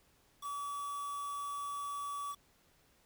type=tone with quantisation; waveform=triangle; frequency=1143 Hz; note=D6; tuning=47 cents flat; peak=-36 dBFS; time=0.41-2.36 s; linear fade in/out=50 ms; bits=8; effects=pink hiss -69 dBFS RMS until 3.05 s